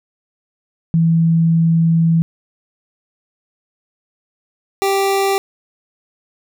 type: tone pair in turn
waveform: sine / 25% pulse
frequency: 164.81 / 392 Hz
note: E3 / G4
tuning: 0 / 0 cents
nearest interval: octave + minor third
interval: 1500 cents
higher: second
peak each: -10 dBFS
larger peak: neither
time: 0.94-2.22 / 4.82-5.38 s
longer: first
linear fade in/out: 0 ms
effects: none